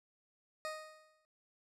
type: tone with exponential decay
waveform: 20% pulse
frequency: 622 Hz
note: D#5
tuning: 1 cent flat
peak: -32 dBFS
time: 0.65-1.25 s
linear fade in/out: 0 ms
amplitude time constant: 130 ms
effects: low-pass 10000 Hz 12 dB/octave